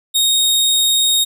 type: tone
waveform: sawtooth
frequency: 3729 Hz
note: A#7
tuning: in tune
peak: -9 dBFS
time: 0.14-1.25 s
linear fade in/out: 20 ms
effects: none